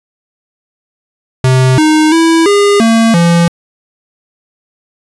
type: tone with pitch steps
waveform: square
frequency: 129.6 / 309.6 / 328.5 / 406.1 / 226.8 / 170.5 Hz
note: C3 / D#4 / E4 / G#4 / A#3 / F3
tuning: -16 / -9 / -6 / -39 / -47 / -41 cents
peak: -6 dBFS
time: 1.44-3.48 s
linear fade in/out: 2 ms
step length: 340 ms
effects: resampled to 24000 Hz